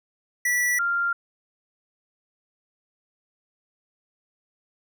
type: tone pair in turn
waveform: square / sine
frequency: 1956 / 1392.3 Hz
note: B6 / F6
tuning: -17 / -6 cents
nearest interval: tritone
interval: 589 cents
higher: first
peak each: -21 dBFS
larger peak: neither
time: 0.45-0.79 / 0.79-1.13 s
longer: neither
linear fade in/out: 5 ms
effects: none